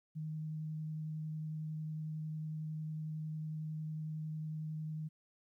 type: tone with vibrato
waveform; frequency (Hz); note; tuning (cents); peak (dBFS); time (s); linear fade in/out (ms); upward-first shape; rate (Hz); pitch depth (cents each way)
sine; 155.56; D#3; 0; -38; 0.15-5.09; 20; sine; 11; 9
effects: 13-bit